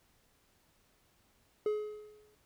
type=tone with exponential decay; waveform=triangle; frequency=423.1 Hz; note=G#4; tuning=32 cents sharp; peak=-25 dBFS; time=1.66-2.35 s; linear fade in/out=2 ms; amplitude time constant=150 ms; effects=pink hiss -70 dBFS RMS until 2.45 s